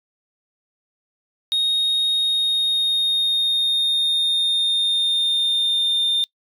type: tone with pitch glide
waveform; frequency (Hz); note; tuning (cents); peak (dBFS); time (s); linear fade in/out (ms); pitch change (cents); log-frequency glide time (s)
sine; 3729 to 3617; A#7 to A7; 0 to +47; -14; 1.52-6.24; 0; -53; 2.14-6.01
effects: noise-tail reverb RT60 0.1 s tail -26 dB re dry + tanh soft clip ceiling -16 dBFS